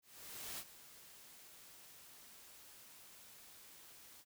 white noise with ADSR envelope, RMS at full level -45 dBFS, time 0.02-4.25 s, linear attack 570 ms, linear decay 46 ms, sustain -14 dB, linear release 52 ms, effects none

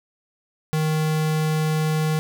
square tone, 155.9 Hz, D#3, 4 cents sharp, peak -20 dBFS, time 0.73-2.19 s, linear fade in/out 0 ms, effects none

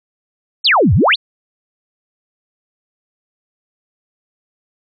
sine exponential two-way sweep, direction down then up, 5588 to 77.78 to 4621 Hz, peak -8 dBFS, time 0.64-1.16 s, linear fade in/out 20 ms, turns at 0.94 s, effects none

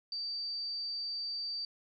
sine tone, 4637 Hz, D8, 23 cents flat, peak -35 dBFS, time 0.12-1.65 s, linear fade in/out 2 ms, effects none

